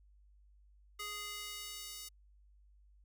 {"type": "tone with high-pass filter sweep", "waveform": "square", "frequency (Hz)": 415.3, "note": "G#4", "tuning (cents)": 0, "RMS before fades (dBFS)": -45, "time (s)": [0.99, 2.09], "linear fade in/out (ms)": 10, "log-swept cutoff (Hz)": [1500, 4900], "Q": 0.86, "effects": ["added 50 Hz sine -61 dBFS peak until 3.04 s"]}